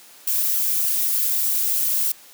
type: noise with flanger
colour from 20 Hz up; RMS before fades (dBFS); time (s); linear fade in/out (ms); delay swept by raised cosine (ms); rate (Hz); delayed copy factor
violet; -21; 0.27-2.12; 5; 0.65 to 3.85; 3.3; +0.5
effects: white hiss -47 dBFS RMS until 2.33 s + high-pass 200 Hz 12 dB/octave